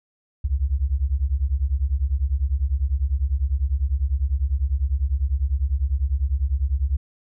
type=beating tone pair; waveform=sine; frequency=62.9 / 72.9 Hz; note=B1 / D2; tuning=+32 / -12 cents; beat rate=10 Hz; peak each=-22 dBFS; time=0.44-6.97 s; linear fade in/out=10 ms; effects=none